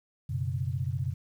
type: chord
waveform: sine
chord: F# suspended fourth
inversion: none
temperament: equal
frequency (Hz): 92.5 / 123.47 / 138.59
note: F#2 / B2 / C#3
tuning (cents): 0 / 0 / 0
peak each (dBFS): -33 / -32 / -33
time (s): 0.29-1.14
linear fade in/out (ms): 10
effects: 10-bit